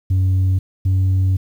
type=tone pair in turn; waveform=sine; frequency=93.7 / 94.23 Hz; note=F#2 / F#2; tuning=+22 / +32 cents; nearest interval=unison; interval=10 cents; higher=second; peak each=-10 dBFS; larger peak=neither; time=0.1-0.59 / 0.85-1.37 s; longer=second; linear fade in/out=10 ms; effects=tanh soft clip ceiling -12 dBFS + 8-bit